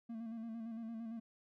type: tone with vibrato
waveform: triangle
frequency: 227.1 Hz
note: A#3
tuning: 45 cents flat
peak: -40 dBFS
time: 0.09-1.2 s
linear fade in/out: 10 ms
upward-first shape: square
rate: 8.8 Hz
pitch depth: 37 cents each way
effects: none

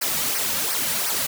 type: noise with flanger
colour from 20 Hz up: white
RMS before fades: -24 dBFS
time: 0.01-1.27 s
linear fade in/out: 10 ms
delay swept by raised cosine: 0.27 to 2.87 ms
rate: 2.8 Hz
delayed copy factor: -0.75
effects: none

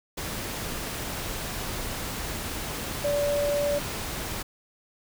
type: tone in noise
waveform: sine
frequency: 578 Hz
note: D5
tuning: 28 cents flat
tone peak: -23 dBFS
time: 3.04-3.79 s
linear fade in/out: 10 ms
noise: pink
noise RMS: -33 dBFS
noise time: 0.17-4.43 s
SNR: +7 dB
effects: none

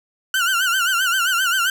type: tone with vibrato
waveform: 30% pulse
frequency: 1458 Hz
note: F#6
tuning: 26 cents flat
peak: -14 dBFS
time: 0.34-1.7 s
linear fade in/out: 2 ms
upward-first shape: sine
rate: 7.6 Hz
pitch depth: 120 cents each way
effects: none

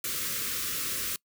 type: band-stop noise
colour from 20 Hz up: white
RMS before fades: -32 dBFS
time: 0.04-1.16 s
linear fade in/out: 2 ms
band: 550 to 1100 Hz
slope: 96 dB/octave
effects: noise-tail reverb RT60 0.1 s tail -24 dB re dry

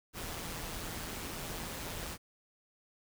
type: noise with amplitude modulation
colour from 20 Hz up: pink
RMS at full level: -39 dBFS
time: 0.13-2.18 s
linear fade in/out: 50 ms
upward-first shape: sine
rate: 166 Hz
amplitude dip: 45%
effects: none

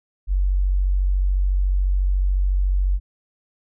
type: tone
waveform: sine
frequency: 47 Hz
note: F#1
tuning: 28 cents sharp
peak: -16 dBFS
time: 0.27-3 s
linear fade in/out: 50 ms
effects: none

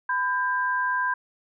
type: tone pair together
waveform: sine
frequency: 1003.5 / 1593 Hz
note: B5 / G6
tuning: +27 / +27 cents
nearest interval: minor sixth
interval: 800 cents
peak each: -25 dBFS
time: 0.09-1.14 s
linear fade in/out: 5 ms
effects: none

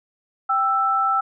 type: tone pair together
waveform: sine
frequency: 784 / 1325.2 Hz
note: G5 / E6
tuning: 0 / +9 cents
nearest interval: major sixth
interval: 909 cents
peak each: -23 / -18 dBFS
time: 0.49-1.21 s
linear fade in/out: 10 ms
effects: none

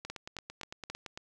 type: two click trains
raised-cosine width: 0.2 ms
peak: -24 / -22 dBFS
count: 11 / 4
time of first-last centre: 0.05-1.175 / 0.1-0.9 s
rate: 8.89 / 3.75 Hz
effects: none

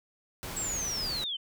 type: noise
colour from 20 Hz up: pink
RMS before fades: -39 dBFS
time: 0.43-1.24 s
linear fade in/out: 0 ms
type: linear sweep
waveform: sine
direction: down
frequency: 7780 to 3009 Hz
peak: -31 dBFS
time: 0.56-1.37 s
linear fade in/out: 10 ms
effects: none

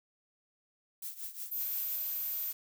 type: noise with tremolo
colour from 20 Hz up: violet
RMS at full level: -39 dBFS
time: 1.02-1.96 s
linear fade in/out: 5 ms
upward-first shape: triangle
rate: 5.6 Hz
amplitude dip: 85%
type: tone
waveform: sine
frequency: 13720 Hz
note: A9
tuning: 45 cents flat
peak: -34 dBFS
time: 1.51-2.52 s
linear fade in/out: 10 ms
type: noise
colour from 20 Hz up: blue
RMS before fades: -43 dBFS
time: 1.6-2.53 s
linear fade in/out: 5 ms
effects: none

